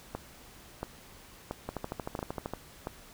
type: two click trains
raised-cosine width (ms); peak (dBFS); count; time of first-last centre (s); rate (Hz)
1; -20 / -20; 5 / 12; 0.15-2.871 / 1.69-2.536; 1.47 / 13
effects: pink hiss -53 dBFS RMS until 3.13 s